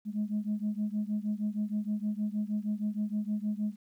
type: beating tone pair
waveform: sine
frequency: 207.7 / 214.1 Hz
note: G#3 / A3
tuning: 0 / -47 cents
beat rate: 6.4 Hz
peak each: -31 / -32 dBFS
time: 0.05-3.76 s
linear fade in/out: 50 ms
effects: tanh soft clip ceiling -24 dBFS + 11-bit